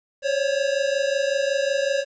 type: tone pair together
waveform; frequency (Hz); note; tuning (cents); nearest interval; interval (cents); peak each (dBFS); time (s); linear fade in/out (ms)
square; 540.6 / 566; C#5 / C#5; -44 / +36; minor second; 80; -24; 0.22-2.05; 50
effects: resampled to 16000 Hz + 9-bit